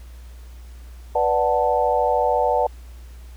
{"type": "chord", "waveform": "sine", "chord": "B minor seventh", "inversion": "none", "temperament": "equal", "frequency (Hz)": [493.9, 587.3, 740, 880], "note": ["B4", "D5", "F#5", "A5"], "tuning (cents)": [0, 0, 0, 0], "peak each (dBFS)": -22, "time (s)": [1.15, 2.67], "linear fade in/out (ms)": 5, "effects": ["added 60 Hz sine -37 dBFS peak until 3.36 s", "pink hiss -53 dBFS RMS until 3.36 s"]}